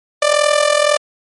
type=tone with amplitude modulation; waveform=sawtooth; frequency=592 Hz; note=D5; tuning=14 cents sharp; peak=-4 dBFS; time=0.22-0.97 s; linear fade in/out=5 ms; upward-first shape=sine; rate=41.8 Hz; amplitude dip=75%; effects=MP3 48 kbps